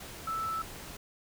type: tone in noise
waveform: sine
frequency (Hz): 1318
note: E6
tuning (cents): -1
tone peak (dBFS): -31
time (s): 0.27-0.62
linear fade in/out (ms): 5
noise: pink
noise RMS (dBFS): -45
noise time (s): 0-0.97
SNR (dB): +11
effects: none